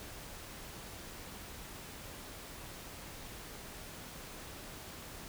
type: silence
effects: pink hiss -48 dBFS RMS until 5.28 s